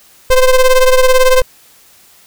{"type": "ring-modulated tone", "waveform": "square", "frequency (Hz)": 260, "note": "C4", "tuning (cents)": -11, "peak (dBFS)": -3, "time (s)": [0.3, 1.42], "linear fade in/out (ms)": 5, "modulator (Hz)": 251, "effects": ["white hiss -45 dBFS RMS until 2.26 s"]}